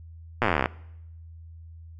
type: slowing click train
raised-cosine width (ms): 0.5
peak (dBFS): -7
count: 21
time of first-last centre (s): 0.42-0.658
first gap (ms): 8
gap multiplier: 1.04
effects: noise-tail reverb RT60 0.8 s tail -22 dB re dry + added 82 Hz sine -42 dBFS peak until 1.99 s